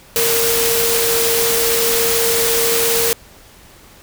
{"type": "tone in noise", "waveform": "sine", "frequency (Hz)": 462.1, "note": "A#4", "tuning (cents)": -15, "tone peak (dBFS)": -18, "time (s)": [0.16, 3.13], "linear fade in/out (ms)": 0, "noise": "white", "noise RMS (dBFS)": -17, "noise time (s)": [0.16, 3.13], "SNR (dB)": -4, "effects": ["pink hiss -44 dBFS RMS until 4.02 s"]}